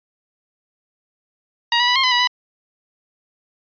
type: tone with pitch steps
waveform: 10% pulse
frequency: 946 / 974 / 984 / 1066 / 1011 / 975 / 990 Hz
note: A#5 / B5 / B5 / C6 / B5 / B5 / B5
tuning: +25 / -24 / -7 / +32 / +40 / -23 / +4 cents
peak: -5 dBFS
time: 1.72-2.273 s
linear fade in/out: 2 ms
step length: 79 ms
effects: resampled to 11025 Hz